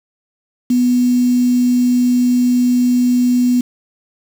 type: tone with quantisation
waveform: sine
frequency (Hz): 246.9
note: B3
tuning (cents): 0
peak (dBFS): -10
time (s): 0.7-3.61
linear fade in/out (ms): 5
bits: 5
effects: none